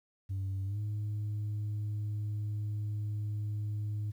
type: tone with pitch glide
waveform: sine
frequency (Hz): 96.8 to 104.95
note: G2 to G#2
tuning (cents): -21 to +19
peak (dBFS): -30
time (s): 0.29-4.12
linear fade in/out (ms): 20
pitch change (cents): +140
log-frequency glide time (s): 0.65-0.79
effects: tanh soft clip ceiling -31 dBFS + 11-bit